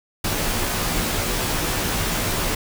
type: noise with comb filter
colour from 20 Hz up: pink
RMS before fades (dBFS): -23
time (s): 0.24-2.55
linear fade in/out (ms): 5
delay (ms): 15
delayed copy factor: -0.8
effects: none